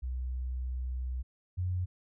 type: tone pair in turn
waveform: sine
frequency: 63 / 90.57 Hz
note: B1 / F#2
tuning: +35 / -36 cents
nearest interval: tritone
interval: 629 cents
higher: second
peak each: -32 / -29 dBFS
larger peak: second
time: 0.02-1.23 / 1.57-1.86 s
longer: first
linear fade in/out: 20 ms
effects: none